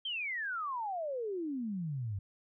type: exponential sweep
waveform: sine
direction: down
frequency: 3214 to 93.4 Hz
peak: -34 dBFS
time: 0.05-2.19 s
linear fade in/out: 5 ms
effects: none